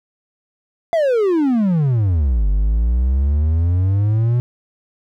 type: exponential two-way sweep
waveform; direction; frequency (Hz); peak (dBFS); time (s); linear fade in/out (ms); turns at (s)
triangle; down then up; 692 to 47.75 to 123.6; -11; 0.93-4.4; 0; 2.48
effects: none